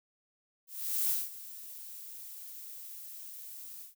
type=noise with ADSR envelope; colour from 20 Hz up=violet; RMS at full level=-29 dBFS; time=0.67-3.95 s; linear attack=420 ms; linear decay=200 ms; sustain=-17 dB; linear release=140 ms; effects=none